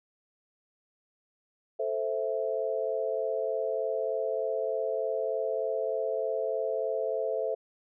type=chord; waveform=sine; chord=A minor; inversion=none; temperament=equal; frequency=440 / 523.3 / 659.3 Hz; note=A4 / C5 / E5; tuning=0 / 0 / 0 cents; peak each=-32 dBFS; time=1.79-7.55 s; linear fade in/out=10 ms; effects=none